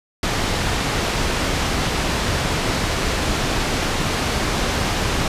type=low-pass noise; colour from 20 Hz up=pink; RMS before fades=-21 dBFS; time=0.23-5.28 s; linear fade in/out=2 ms; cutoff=6100 Hz; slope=12 dB/octave; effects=resampled to 32000 Hz